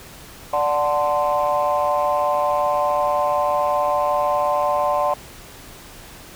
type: chord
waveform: sine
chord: D dominant seventh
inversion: none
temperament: equal with one note detuned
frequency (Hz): 587.3 / 740 / 880 / 1038.1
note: D5 / F#5 / A5 / C6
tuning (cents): 0 / 0 / 0 / -14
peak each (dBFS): -20 / -22 / -24 / -21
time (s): 0.53-5.14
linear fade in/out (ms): 5
effects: tanh soft clip ceiling -10 dBFS + pink hiss -41 dBFS RMS until 6.35 s